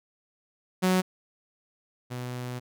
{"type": "tone pair in turn", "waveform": "sawtooth", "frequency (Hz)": [185, 124.27], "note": ["F#3", "B2"], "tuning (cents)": [0, 11], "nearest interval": "perfect fifth", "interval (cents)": 689, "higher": "first", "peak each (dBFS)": [-17, -29], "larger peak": "first", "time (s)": [[0.82, 1.02], [2.1, 2.6]], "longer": "second", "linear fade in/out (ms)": 20, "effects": []}